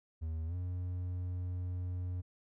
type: tone with pitch glide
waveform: triangle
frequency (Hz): 80.2 to 90.02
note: E2 to F#2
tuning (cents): -47 to -47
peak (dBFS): -33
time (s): 0.21-2.22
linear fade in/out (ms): 20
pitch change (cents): +200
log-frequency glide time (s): 0.46-0.55
effects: none